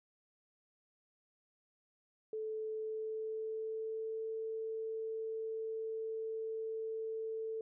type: tone with pitch glide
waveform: sine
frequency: 436.3 to 443.9 Hz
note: A4 to A4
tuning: -15 to +15 cents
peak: -37 dBFS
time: 2.33-7.61 s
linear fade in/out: 2 ms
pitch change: +30 cents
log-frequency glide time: 2.75-4.26 s
effects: none